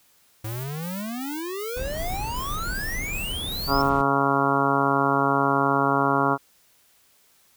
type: exponential sweep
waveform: square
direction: up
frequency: 106 to 5400 Hz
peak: -30 dBFS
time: 0.44-3.82 s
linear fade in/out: 5 ms
type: noise with tremolo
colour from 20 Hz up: violet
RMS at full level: -39 dBFS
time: 0.44-3.9 s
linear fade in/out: 10 ms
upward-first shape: square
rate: 2.6 Hz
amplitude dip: 40%
type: noise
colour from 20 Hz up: brown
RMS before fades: -32 dBFS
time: 1.76-4.02 s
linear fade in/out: 10 ms
type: harmonic tone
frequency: 138.59 Hz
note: C#3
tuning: in tune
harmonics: 1 / 2 / 3 / 4 / 5 / 6 / 7 / 8 / 9 / 10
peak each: -30 / -26 / -28 / -31 / -28 / -29 / -27 / -26 / -30 / -27 dBFS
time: 3.67-6.38 s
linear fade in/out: 50 ms
effects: white hiss -60 dBFS RMS until 7.56 s